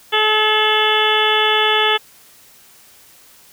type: harmonic tone with a mistuned harmonic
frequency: 429.9 Hz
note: A4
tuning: 40 cents flat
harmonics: 1 / 2 / 3 / 4 / 5 / 6 / 7 / 8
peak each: -20 / -20 / -21 / -21 / -23 / -24 / -20 / -20 dBFS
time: 0.12-1.98 s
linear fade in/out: 20 ms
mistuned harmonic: 6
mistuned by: +61 cents
effects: white hiss -47 dBFS RMS until 3.52 s